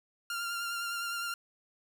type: tone with vibrato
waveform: sawtooth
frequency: 1391 Hz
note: F6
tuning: 7 cents flat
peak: -30 dBFS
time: 0.3-1.34 s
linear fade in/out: 2 ms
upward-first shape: sine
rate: 9.8 Hz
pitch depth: 22 cents each way
effects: none